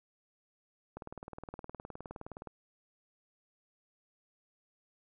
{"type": "click train", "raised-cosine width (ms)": 1, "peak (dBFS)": -29, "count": 30, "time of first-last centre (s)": [0.97, 2.473], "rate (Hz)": 19.3, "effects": []}